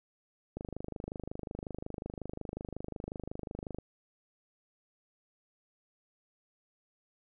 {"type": "click train", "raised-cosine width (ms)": 2, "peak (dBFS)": -25, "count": 83, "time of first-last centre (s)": [0.57, 3.786], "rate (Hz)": 25.5, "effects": []}